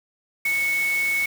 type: tone in noise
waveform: sine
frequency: 2211 Hz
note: C#7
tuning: 5 cents flat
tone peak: -20 dBFS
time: 0.45-1.26 s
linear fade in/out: 5 ms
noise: white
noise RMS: -34 dBFS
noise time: 0.45-1.26 s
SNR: +11 dB
effects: none